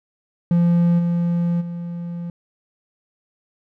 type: tone with level steps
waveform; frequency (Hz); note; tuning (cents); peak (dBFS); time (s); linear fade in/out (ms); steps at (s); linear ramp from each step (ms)
triangle; 172.1; F3; -25; -11 / -15 / -24; 0.51-2.3; 2; 0.98 / 1.6; 20
effects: none